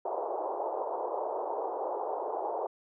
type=band-pass noise; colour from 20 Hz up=white; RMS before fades=-34 dBFS; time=0.05-2.67 s; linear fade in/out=5 ms; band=380 to 940 Hz; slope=48 dB/octave; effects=none